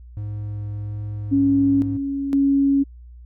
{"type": "tone with vibrato", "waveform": "triangle", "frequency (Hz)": 103.83, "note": "G#2", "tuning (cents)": 0, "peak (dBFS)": -24, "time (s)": [0.17, 1.97], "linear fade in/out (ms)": 0, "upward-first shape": "sine", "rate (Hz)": 1.4, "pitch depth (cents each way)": 8}
{"type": "tone with tremolo", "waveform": "sine", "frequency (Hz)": 277.2, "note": "C#4", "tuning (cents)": 0, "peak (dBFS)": -14, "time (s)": [1.31, 2.84], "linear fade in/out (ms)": 20, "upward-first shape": "square", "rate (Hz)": 0.98, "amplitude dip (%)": 60}
{"effects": ["added 60 Hz sine -39 dBFS peak until 3.25 s"]}